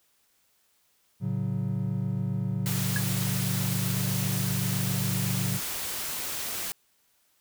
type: chord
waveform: triangle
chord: F# minor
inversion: first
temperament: just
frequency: 111 / 138.75 / 185 Hz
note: A2 / C#3 / F#3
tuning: +16 / +2 / 0 cents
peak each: -29 dBFS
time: 1.2-5.6 s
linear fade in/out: 50 ms
type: noise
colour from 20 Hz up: white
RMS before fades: -33 dBFS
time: 2.66-6.72 s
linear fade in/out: 0 ms
type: tone with exponential decay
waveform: triangle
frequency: 1668 Hz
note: G#6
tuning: 7 cents sharp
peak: -22 dBFS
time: 2.96-3.04 s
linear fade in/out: 2 ms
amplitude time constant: 16 ms
effects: white hiss -68 dBFS RMS until 7.4 s